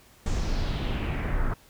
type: noise with low-pass filter sweep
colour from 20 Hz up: brown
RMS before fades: -27 dBFS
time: 0.26-1.54 s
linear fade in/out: 2 ms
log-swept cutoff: 7400 to 1400 Hz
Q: 2.7
effects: pink hiss -56 dBFS RMS until 1.69 s